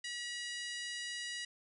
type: harmonic tone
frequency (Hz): 964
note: B5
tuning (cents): -42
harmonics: 2 / 3 / 4 / 5 / 6 / 7 / 8 / 9 / 10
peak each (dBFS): -43 / -45 / -48 / -48 / -52 / -54 / -54 / -58 / -56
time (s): 0.04-1.45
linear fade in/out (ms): 5
effects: none